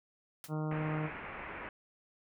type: noise with exponential decay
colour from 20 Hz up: white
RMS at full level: -43 dBFS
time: 0.44-0.54 s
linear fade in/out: 1 ms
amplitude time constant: 21 ms
type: harmonic tone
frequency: 154.4 Hz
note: D#3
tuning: 13 cents flat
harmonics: 1 / 2 / 3 / 4 / 5 / 6 / 7 / 8 / 9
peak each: -34 / -40 / -44 / -46 / -48 / -50 / -51 / -52 / -53 dBFS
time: 0.48-1.1 s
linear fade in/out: 50 ms
type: low-pass noise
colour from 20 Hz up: white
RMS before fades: -44 dBFS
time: 0.71-1.69 s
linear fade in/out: 2 ms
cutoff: 2400 Hz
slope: 48 dB/octave
effects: none